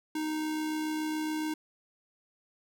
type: tone with amplitude modulation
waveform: square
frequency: 310 Hz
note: D#4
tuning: 6 cents flat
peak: -30 dBFS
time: 0.15-1.54 s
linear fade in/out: 5 ms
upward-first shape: sine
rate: 67.1 Hz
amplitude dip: 25%
effects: none